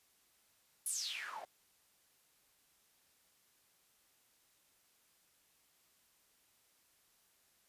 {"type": "noise with band-pass filter sweep", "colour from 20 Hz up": "white", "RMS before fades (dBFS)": -42, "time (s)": [0.86, 1.45], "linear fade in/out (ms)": 2, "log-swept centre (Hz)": [11000, 610], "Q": 7.8, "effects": ["white hiss -72 dBFS RMS until 7.68 s", "resampled to 32000 Hz"]}